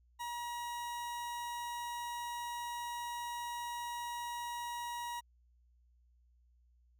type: tone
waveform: 40% pulse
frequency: 955 Hz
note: A#5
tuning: 42 cents sharp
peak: -38 dBFS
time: 0.19-5.21 s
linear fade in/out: 20 ms
effects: added 60 Hz sine -65 dBFS peak until 6.99 s